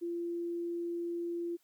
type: tone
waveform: sine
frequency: 342.9 Hz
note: F4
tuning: 32 cents flat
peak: -33 dBFS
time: 0.01-1.57 s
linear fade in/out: 20 ms
effects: white hiss -72 dBFS RMS until 1.63 s + high-pass 200 Hz 12 dB/octave